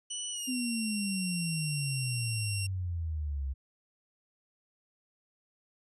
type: tone with pitch glide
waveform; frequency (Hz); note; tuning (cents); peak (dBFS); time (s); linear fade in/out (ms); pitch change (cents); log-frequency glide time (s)
10% pulse; 2960 to 2746; F#7 to F7; 0 to -30; -26; 0.1-2.67; 10; -130; 0.31-0.55
type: exponential sweep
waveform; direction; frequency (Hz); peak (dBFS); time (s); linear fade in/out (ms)
sine; down; 260 to 65.41; -31; 0.47-3.54; 20
effects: resampled to 24000 Hz